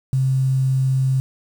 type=tone with quantisation; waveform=sine; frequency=132.2 Hz; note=C3; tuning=18 cents sharp; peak=-15 dBFS; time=0.13-1.2 s; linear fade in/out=0 ms; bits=7; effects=none